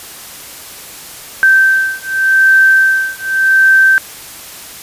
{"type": "beating tone pair", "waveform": "sine", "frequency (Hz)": [1556, 1556.86], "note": ["G6", "G6"], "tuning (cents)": [-13, -12], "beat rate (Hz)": 0.86, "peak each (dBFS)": -10, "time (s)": [1.43, 3.98], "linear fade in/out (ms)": 0, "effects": ["white hiss -31 dBFS RMS until 4.82 s", "resampled to 32000 Hz"]}